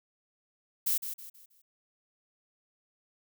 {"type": "noise with echo", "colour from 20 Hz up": "violet", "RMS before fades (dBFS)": -28, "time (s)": [0.86, 0.98], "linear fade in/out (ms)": 10, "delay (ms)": 160, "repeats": 4, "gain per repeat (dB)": -9, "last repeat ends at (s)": 1.62, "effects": []}